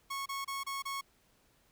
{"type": "tone bursts", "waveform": "sawtooth", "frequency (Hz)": 1100, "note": "C#6", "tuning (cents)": -14, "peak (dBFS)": -32, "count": 5, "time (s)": [0.1, 1.012], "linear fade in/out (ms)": 10, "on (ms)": 160, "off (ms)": 28, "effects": ["pink hiss -69 dBFS RMS until 1.71 s"]}